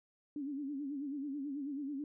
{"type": "tone with vibrato", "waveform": "sine", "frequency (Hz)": 282.3, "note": "C#4", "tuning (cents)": 32, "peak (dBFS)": -37, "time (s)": [0.36, 2.04], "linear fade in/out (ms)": 2, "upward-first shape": "sine", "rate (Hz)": 9.2, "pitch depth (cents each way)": 100, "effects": []}